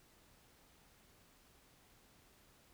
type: silence
effects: pink hiss -67 dBFS RMS until 2.73 s